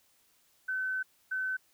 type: tone bursts at uneven times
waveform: sine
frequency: 1522 Hz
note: F#6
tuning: 48 cents sharp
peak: -30 dBFS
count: 2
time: 0.68-1.03 / 1.31-1.57 s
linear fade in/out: 10 ms
effects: white hiss -68 dBFS RMS until 1.73 s